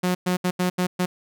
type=tone bursts at uneven times; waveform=sawtooth; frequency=181 Hz; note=F#3; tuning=38 cents flat; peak=-16 dBFS; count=6; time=0.03-0.15 / 0.26-0.37 / 0.44-0.51 / 0.59-0.7 / 0.78-0.87 / 0.99-1.06 s; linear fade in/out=10 ms; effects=none